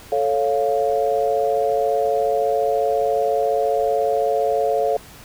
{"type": "chord", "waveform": "sine", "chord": "A augmented", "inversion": "none", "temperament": "equal", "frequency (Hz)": [440, 554.4, 698.5], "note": ["A4", "C#5", "E#5"], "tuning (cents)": [0, 0, 0], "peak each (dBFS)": -21, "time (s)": [0.12, 4.97], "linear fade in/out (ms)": 2, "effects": ["pink hiss -43 dBFS RMS until 5.24 s"]}